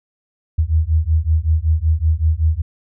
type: beating tone pair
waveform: sine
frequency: 77 / 82.3 Hz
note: D#2 / E2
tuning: -17 / -2 cents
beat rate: 5.3 Hz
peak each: -16 dBFS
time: 0.58-2.62 s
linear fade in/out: 10 ms
effects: none